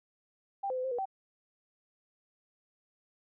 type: tone with pitch steps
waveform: sine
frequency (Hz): 791 / 514 / 509 / 525 / 483.8 / 772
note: G5 / C5 / C5 / C5 / B4 / G5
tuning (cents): +15 / -31 / -48 / +6 / -36 / -27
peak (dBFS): -31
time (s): 0.63-1.056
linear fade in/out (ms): 10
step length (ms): 71
effects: none